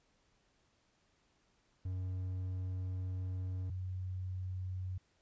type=tone pair in turn; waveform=triangle / sine; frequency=92.6 / 92.6 Hz; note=F#2 / F#2; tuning=+2 / +2 cents; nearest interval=unison; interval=0 cents; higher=neither; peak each=-34 / -37 dBFS; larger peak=first; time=1.85-3.7 / 3.7-4.98 s; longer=first; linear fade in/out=5 ms; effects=pink hiss -74 dBFS RMS until 5.21 s + resampled to 16000 Hz